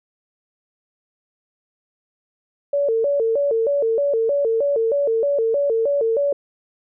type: tone with vibrato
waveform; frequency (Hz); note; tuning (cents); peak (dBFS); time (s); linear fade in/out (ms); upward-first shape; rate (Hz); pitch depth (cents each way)
sine; 507; B4; +45; -16; 2.73-6.33; 5; square; 3.2; 200
effects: none